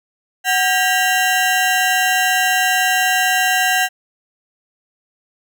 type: ring-modulated tone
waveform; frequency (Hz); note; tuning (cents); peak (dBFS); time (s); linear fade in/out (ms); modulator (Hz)
25% pulse; 1174.7; D6; 0; -7; 0.44-3.89; 50; 430
effects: none